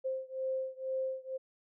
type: beating tone pair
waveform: sine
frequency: 524 / 526.1 Hz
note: C5 / C5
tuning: +2 / +9 cents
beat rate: 2.1 Hz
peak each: -36 / -37 dBFS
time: 0.04-1.38 s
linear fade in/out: 20 ms
effects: none